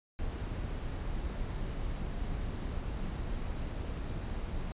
brown noise, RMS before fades -36 dBFS, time 0.19-4.72 s, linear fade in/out 0 ms, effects resampled to 8000 Hz

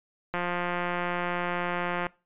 click train, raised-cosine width 0.5 ms, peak -15 dBFS, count 305, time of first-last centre 0.34-2.067 s, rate 176 Hz, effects noise-tail reverb RT60 0.3 s tail -22 dB re dry + resampled to 8000 Hz

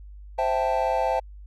triangle chord, A minor seventh, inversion first, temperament equal, 523.3 / 659.3 / 784 / 880 Hz, C5 / E5 / G5 / A5, 0 / 0 / 0 / 0 cents, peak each -25 dBFS, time 0.38-1.2 s, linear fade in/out 10 ms, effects added 50 Hz sine -40 dBFS peak until 1.46 s

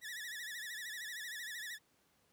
sawtooth tone with vibrato, 1822 Hz, A#6, 40 cents flat, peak -39 dBFS, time 0.01-1.79 s, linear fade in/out 50 ms, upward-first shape sine, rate 13 Hz, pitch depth 130 cents each way, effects pink hiss -73 dBFS RMS until 2.32 s + high-pass 100 Hz 12 dB/octave

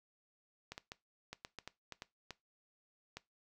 clicks, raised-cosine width 0.2 ms, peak -27 dBFS, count 11, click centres 0.72 / 0.779 / 0.919 / 1.33 / 1.449 / 1.587 / 1.676 / 1.923 / 2.021 / 2.307 / 3.17 s, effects noise-tail reverb RT60 0.2 s tail -19 dB re dry

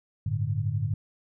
sine chord, G suspended second, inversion none, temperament equal, 98 / 110 / 146.83 Hz, G2 / A2 / D3, 0 / 0 / 0 cents, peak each -30 / -28 / -31 dBFS, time 0.26-0.94 s, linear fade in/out 5 ms, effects none

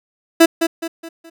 30% pulse tone with echo, 330.4 Hz, E4, 4 cents sharp, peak -3 dBFS, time 0.4-0.46 s, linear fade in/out 10 ms, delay 210 ms, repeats 4, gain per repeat -8 dB, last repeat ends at 1.3 s, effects none

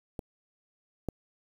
clicks, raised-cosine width 2 ms, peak -22 / -18 dBFS, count 2, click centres 0.192 / 1.087 s, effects 8-bit

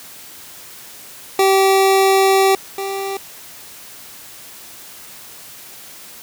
25% pulse tone pair in turn, 386.6 / 391.1 Hz, G4 / G4, -24 / -4 cents, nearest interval unison, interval 20 cents, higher second, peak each -7 / -18 dBFS, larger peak first, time 1.39-2.55 / 2.78-3.17 s, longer first, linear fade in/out 2 ms, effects white hiss -38 dBFS RMS until 6.22 s + high-pass 60 Hz 12 dB/octave

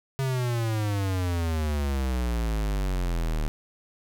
square exponential sweep, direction down, 136.1 to 37.28 Hz, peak -25 dBFS, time 0.19-3.48 s, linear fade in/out 0 ms, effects none

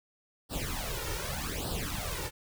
pink noise with flanger, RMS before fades -35 dBFS, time 0.49-2.31 s, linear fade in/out 50 ms, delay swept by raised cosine 0.22 to 2.22 ms, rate 0.84 Hz, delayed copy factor +0.85, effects none

